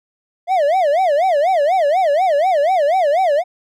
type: tone with vibrato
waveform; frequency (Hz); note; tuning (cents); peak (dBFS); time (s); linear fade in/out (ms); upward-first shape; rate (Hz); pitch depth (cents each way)
triangle; 659.3; E5; 0; -10; 0.47-3.44; 50; sine; 4.1; 270
effects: none